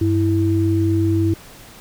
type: tone pair together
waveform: sine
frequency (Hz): 97.7 / 328.6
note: G2 / E4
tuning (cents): -5 / -5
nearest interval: octave + major sixth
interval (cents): 2100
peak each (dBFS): -17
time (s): 0.01-1.34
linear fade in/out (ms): 5
effects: pink hiss -42 dBFS RMS until 1.8 s